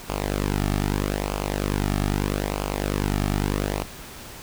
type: tone with flanger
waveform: sawtooth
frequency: 50 Hz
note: G1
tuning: 35 cents sharp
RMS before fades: -25 dBFS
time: 0.09-3.84 s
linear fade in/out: 5 ms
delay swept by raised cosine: 0.52 to 2.02 ms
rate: 0.79 Hz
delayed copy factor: -0.7
effects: pink hiss -40 dBFS RMS until 4.42 s